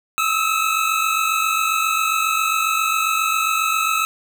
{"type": "tone pair together", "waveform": "25% pulse", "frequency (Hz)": [1271.1, 1318.5], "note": ["D#6", "E6"], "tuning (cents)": [37, 0], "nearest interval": "minor second", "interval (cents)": 63, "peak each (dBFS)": [-17, -16], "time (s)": [0.18, 4.05], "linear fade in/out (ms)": 0, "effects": []}